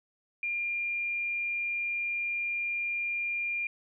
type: tone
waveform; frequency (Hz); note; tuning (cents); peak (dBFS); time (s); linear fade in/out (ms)
sine; 2400; D7; +37; -29; 0.43-3.67; 2
effects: none